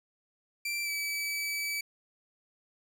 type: tone with pitch glide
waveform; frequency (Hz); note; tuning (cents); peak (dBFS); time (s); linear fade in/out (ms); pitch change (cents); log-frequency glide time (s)
sawtooth; 2349 to 2298; D7 to D7; 0 to -38; -28; 0.65-1.81; 5; -38; 0.83-0.9
effects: none